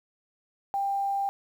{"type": "tone with quantisation", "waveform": "sine", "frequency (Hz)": 793, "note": "G5", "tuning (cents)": 20, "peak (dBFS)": -25, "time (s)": [0.74, 1.29], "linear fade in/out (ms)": 0, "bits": 9, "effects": []}